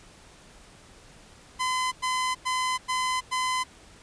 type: tone bursts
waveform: sawtooth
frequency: 1020 Hz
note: C6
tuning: 44 cents flat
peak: -21 dBFS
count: 5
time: 1.59-3.64 s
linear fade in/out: 20 ms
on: 330 ms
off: 100 ms
effects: pink hiss -52 dBFS RMS until 4.02 s + resampled to 22050 Hz

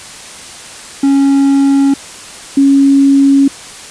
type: tone pair in turn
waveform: triangle / sine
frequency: 276.2 / 276.2 Hz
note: C#4 / C#4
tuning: -6 / -6 cents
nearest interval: unison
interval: 0 cents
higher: neither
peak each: -4 dBFS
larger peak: neither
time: 1.03-1.94 / 2.57-3.48 s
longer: neither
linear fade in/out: 5 ms
effects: white hiss -30 dBFS RMS until 3.9 s + resampled to 22050 Hz

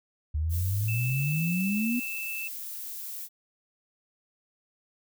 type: exponential sweep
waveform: sine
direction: up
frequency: 73.42 to 249.4 Hz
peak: -25 dBFS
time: 0.34-2 s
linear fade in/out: 10 ms
type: noise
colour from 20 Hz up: violet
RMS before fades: -38 dBFS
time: 0.49-3.29 s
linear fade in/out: 50 ms
type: tone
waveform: sine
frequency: 2638 Hz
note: E7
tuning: 1 cent sharp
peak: -33 dBFS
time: 0.88-2.48 s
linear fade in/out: 5 ms
effects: none

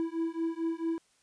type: beating tone pair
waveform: triangle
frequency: 327.2 / 331.7 Hz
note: E4 / E4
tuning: -13 / +11 cents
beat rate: 4.5 Hz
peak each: -31 dBFS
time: 0-0.98 s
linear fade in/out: 0 ms
effects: white hiss -68 dBFS RMS until 1.22 s + resampled to 22050 Hz

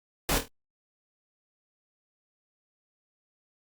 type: noise with echo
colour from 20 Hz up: pink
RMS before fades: -26 dBFS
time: 0.29-0.38 s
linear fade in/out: 0 ms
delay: 25 ms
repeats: 4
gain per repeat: -7 dB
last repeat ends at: 0.48 s
effects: Opus 48 kbps

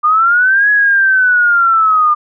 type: linear two-way sweep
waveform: sine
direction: up then down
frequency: 1200 to 1686 to 1200 Hz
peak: -7 dBFS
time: 0.03-2.15 s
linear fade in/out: 20 ms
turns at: 0.7 s
effects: none

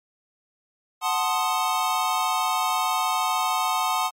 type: chord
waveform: square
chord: F# diminished seventh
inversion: none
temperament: equal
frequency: 740 / 880 / 1046.5 / 1244.5 Hz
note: F#5 / A5 / C6 / Eb6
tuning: 0 / 0 / 0 / 0 cents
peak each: -28 dBFS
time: 1.01-4.11 s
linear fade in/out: 50 ms
effects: MP3 64 kbps

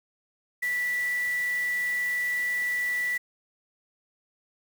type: tone in noise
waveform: sine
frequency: 1963 Hz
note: B6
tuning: 11 cents flat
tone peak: -25 dBFS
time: 0.62-3.18 s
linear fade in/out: 10 ms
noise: white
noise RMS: -43 dBFS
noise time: 0.62-3.18 s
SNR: +15 dB
effects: none

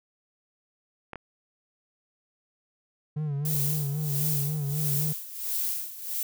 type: clicks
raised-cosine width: 0.5 ms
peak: -22 dBFS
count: 2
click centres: 1.133 / 1.157 s
type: tone with vibrato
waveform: triangle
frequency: 146.83 Hz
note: D3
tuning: in tune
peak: -25 dBFS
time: 3.16-5.13 s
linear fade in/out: 10 ms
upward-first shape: sine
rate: 3.8 Hz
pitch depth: 88 cents each way
type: noise with tremolo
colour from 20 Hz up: violet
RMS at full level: -28 dBFS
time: 3.45-6.23 s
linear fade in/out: 2 ms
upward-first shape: sine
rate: 1.5 Hz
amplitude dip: 80%
effects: none

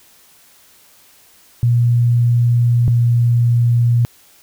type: tone pair in turn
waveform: sine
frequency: 119.6 / 119.04 Hz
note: A#2 / A#2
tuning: +45 / +37 cents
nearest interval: unison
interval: 8 cents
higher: first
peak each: -10 dBFS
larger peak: neither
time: 1.63-2.88 / 2.88-4.05 s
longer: first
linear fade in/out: 0 ms
effects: white hiss -49 dBFS RMS until 4.42 s

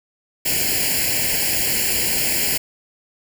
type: noise with comb filter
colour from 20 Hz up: white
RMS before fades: -20 dBFS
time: 0.45-2.58 s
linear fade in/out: 10 ms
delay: 0.41 ms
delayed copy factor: +1
effects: none

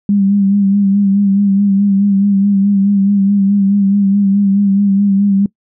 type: tone with vibrato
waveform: sine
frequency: 199 Hz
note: G3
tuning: 26 cents sharp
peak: -8 dBFS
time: 0.09-5.46 s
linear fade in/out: 2 ms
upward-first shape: sine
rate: 4.7 Hz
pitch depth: 41 cents each way
effects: noise-tail reverb RT60 0.1 s tail -22 dB re dry

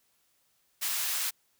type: high-pass noise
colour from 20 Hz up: white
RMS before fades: -31 dBFS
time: 0.81-1.31 s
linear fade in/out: 20 ms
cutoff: 1100 Hz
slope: 12 dB/octave
effects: white hiss -71 dBFS RMS until 1.59 s

